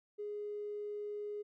triangle tone with tanh clipping, 415.3 Hz, G#4, in tune, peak -38 dBFS, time 0.18-1.43 s, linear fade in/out 20 ms, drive 2 dB, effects none

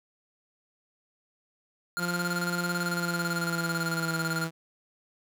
square tone with tremolo, 1406 Hz, F6, 11 cents sharp, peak -29 dBFS, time 1.97-4.47 s, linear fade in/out 0 ms, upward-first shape square, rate 18 Hz, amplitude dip 75%
sawtooth tone with pitch glide, 174.61 to 163.86 Hz, F3 to E3, 0 to -10 cents, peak -26 dBFS, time 1.97-4.51 s, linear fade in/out 50 ms, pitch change -110 cents, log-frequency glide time 2.75-4.21 s
effects none

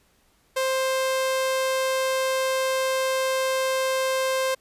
sawtooth tone, 525 Hz, C5, 6 cents sharp, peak -18 dBFS, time 0.56-4.55 s, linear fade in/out 10 ms, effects pink hiss -63 dBFS RMS until 4.6 s + resampled to 32000 Hz

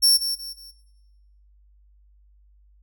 sawtooth tone with echo, 5450 Hz, F8, 43 cents flat, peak -11 dBFS, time 0.02-0.18 s, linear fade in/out 20 ms, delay 180 ms, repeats 3, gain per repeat -9 dB, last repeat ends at 0.72 s, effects noise-tail reverb RT60 0.9 s tail -18 dB re dry + added 50 Hz sine -53 dBFS peak until 2.82 s

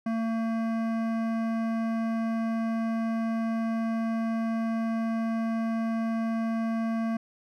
triangle tone with hard clipping, 226.2 Hz, A3, 48 cents sharp, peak -28 dBFS, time 0.06-7.17 s, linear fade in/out 5 ms, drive 18 dB, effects none

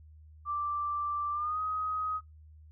sine tone with pitch glide, 1174.7 to 1259 Hz, D6 to D#6, 0 to +20 cents, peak -30 dBFS, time 0.45-2.21 s, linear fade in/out 50 ms, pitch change +120 cents, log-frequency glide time 1.32-1.6 s, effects noise-tail reverb RT60 0.2 s tail -24 dB re dry + added 77 Hz sine -51 dBFS peak until 2.71 s

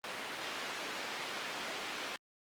white band-pass noise, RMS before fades -41 dBFS, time 0.04-2.16 s, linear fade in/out 0 ms, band 240 to 2900 Hz, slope 12 dB/octave, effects Opus 24 kbps

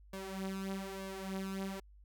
sawtooth tone with flanger, 192.6 Hz, G3, 30 cents flat, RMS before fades -41 dBFS, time 0.13-1.8 s, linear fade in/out 5 ms, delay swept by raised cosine 1.8 to 6 ms, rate 1.1 Hz, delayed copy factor +0.75, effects added 50 Hz sine -56 dBFS peak until 2.04 s

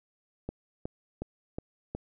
click train, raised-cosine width 2 ms, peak -21 dBFS, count 5, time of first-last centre 0.49-1.95 s, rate 2.74 Hz, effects none

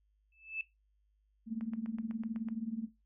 sine tone with exponential growth, 2627 Hz, E7, 7 cents flat, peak -31 dBFS, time 0.32-0.61 s, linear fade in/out 2 ms, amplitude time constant 62 ms
sine tone with tremolo, 224.2 Hz, A3, 33 cents sharp, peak -31 dBFS, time 1.46-2.89 s, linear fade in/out 50 ms, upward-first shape triangle, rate 19 Hz, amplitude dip 90%
click train, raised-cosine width 0.5 ms, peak -37 dBFS, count 8, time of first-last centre 1.61-2.486 s, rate 7.99 Hz
effects noise-tail reverb RT60 0.2 s tail -17 dB re dry + added 51 Hz sine -70 dBFS peak until 3.05 s

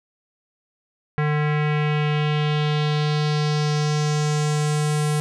square tone with low-pass filter sweep, 150.1 Hz, D3, 38 cents sharp, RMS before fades -21 dBFS, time 1.18-5.2 s, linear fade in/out 0 ms, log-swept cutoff 1900 to 9900 Hz, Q 2.4, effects none

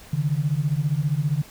sine beating tone pair, 140 / 155 Hz, C#3 / D#3, +18 / -6 cents, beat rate 15 Hz, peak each -23 dBFS, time 0.13-1.42 s, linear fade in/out 5 ms, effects pink hiss -46 dBFS RMS until 1.5 s

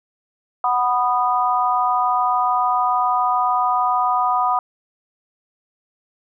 sine chord, B major, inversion second, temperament just, 740.8 / 987.8 / 1234.7 Hz, F#5 / B5 / D#6, +2 / 0 / -14 cents, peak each -20 dBFS, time 0.64-4.59 s, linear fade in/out 2 ms, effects none

